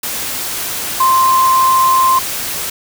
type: tone in noise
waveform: sine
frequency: 1046.5 Hz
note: C6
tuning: in tune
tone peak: -8 dBFS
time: 1-2.19 s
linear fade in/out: 5 ms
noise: white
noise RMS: -21 dBFS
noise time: 0.03-2.7 s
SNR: +10 dB
effects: none